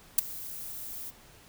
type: noise with ADSR envelope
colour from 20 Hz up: violet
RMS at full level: -17 dBFS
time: 0.18-1.11 s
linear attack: 6 ms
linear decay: 10 ms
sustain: -23 dB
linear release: 19 ms
effects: pink hiss -55 dBFS RMS until 1.48 s